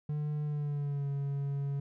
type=tone with pitch glide; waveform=triangle; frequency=149.4 to 140.2 Hz; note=D3 to C#3; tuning=+30 to +20 cents; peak=-29 dBFS; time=0.09-1.8 s; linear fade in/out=5 ms; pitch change=-110 cents; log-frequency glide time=0.44-1.08 s; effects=none